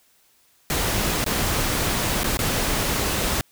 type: noise with dropouts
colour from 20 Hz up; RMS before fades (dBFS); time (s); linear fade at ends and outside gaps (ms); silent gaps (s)
pink; -23; 0.7-3.41; 1; 1.242-1.263 / 2.234-2.242 / 2.371-2.39
effects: white hiss -60 dBFS RMS until 3.51 s